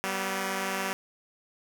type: tone pair together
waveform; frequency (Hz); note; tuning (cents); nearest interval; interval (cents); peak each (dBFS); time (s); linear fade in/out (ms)
5% pulse; 192.44 / 244.8; G3 / B3; -32 / -15; major third; 417; -19 / -23; 0.04-0.93; 0
effects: none